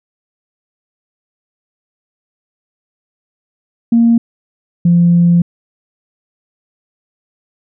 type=tone pair in turn; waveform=sine; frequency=232.5 / 172.38 Hz; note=A#3 / F3; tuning=-4 / -22 cents; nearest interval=perfect fourth; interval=518 cents; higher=first; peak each=-5 dBFS; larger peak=neither; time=3.92-4.18 / 4.85-5.42 s; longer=second; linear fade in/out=5 ms; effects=tanh soft clip ceiling -1 dBFS